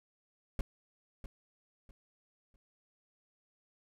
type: noise with echo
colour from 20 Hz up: brown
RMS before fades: -31 dBFS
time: 0.59-0.61 s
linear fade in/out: 2 ms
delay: 650 ms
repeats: 3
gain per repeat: -11 dB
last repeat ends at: 2.56 s
effects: none